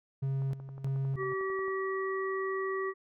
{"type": "tone with tremolo", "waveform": "triangle", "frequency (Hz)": 135.5, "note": "C#3", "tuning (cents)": -39, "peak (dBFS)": -27, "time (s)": [0.22, 1.34], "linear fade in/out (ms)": 10, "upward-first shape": "square", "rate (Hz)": 1.6, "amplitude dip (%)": 75}
{"type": "click train", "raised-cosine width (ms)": 1, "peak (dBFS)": -37, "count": 15, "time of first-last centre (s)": [0.42, 1.681], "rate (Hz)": 11.1}
{"type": "harmonic tone", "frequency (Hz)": 383.8, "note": "G4", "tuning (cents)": -37, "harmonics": [1, 3, 5], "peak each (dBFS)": [-32, -37, -39], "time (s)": [1.16, 2.94], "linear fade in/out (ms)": 50}
{"effects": []}